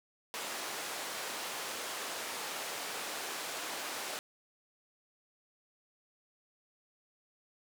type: band-pass noise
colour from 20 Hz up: pink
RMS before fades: -40 dBFS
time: 0.34-4.19 s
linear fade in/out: 0 ms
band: 510 to 12000 Hz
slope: 12 dB/octave
effects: none